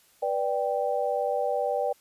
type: chord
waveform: sine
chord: G major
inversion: first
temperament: just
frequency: 490 / 588 / 784 Hz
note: B4 / D5 / G5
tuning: -14 / +2 / 0 cents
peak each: -29 / -28 / -29 dBFS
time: 0.22-1.93 s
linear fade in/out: 10 ms
effects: white hiss -61 dBFS RMS until 2 s + resampled to 32000 Hz